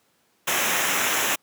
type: noise with comb filter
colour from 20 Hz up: pink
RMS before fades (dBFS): -23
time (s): 0.47-1.36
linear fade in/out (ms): 10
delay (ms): 0.22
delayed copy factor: -0.7
effects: pink hiss -65 dBFS RMS until 1.42 s + high-pass 200 Hz 12 dB/octave